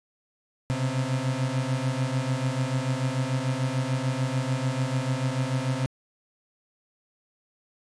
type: beating tone pair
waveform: 35% pulse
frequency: 127.1 / 133.9 Hz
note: C3 / C3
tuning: -50 / +40 cents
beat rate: 6.8 Hz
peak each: -26 dBFS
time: 0.7-5.86 s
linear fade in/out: 0 ms
effects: resampled to 22050 Hz